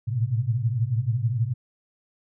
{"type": "tone cluster", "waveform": "sine", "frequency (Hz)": [109.3, 116, 127.8], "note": ["A2", "A#2", "C3"], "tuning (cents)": [-11, -8, -40], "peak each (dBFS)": -26, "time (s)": [0.07, 1.54], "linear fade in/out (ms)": 20, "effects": []}